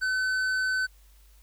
sine tone with tanh clipping, 1518 Hz, F#6, 44 cents sharp, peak -26 dBFS, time 0.01-0.87 s, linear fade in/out 20 ms, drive 10 dB, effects added 50 Hz sine -53 dBFS peak until 1.42 s + white hiss -63 dBFS RMS until 1.42 s

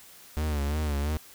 45% pulse tone with vibrato, 73.9 Hz, D2, 11 cents sharp, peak -26 dBFS, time 0.37-1.17 s, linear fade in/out 0 ms, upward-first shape sine, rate 2.9 Hz, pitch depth 84 cents each way, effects white hiss -51 dBFS RMS until 1.34 s

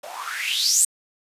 blue noise with band-pass filter sweep, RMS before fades -23 dBFS, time 0.03-0.85 s, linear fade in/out 5 ms, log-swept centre 580 to 8700 Hz, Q 7.1, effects resampled to 32000 Hz

